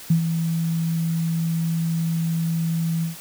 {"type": "tone with ADSR envelope", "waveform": "sine", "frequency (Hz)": 164.81, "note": "E3", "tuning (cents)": 0, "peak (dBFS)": -12, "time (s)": [0.1, 3.16], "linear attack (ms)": 6, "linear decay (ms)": 98, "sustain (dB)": -8, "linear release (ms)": 130, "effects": ["white hiss -40 dBFS RMS until 3.2 s"]}